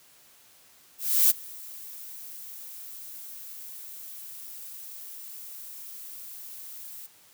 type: noise with ADSR envelope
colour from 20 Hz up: violet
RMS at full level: -18 dBFS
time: 0.98-7.07 s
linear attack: 320 ms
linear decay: 21 ms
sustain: -24 dB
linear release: 14 ms
effects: white hiss -57 dBFS RMS until 7.33 s + high-pass 60 Hz 12 dB/octave